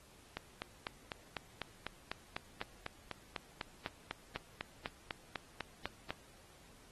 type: click train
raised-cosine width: 0.3 ms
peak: -22 dBFS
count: 24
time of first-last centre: 0.37-6.106 s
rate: 4.01 Hz
effects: pink hiss -62 dBFS RMS until 6.91 s + AAC 32 kbps